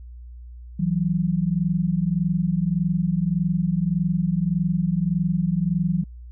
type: tone pair together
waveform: sine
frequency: 163.3 / 185 Hz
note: E3 / F#3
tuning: -16 / 0 cents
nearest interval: major second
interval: 216 cents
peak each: -22 dBFS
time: 0.79-6.04 s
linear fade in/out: 10 ms
effects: added 60 Hz sine -37 dBFS peak until 6.31 s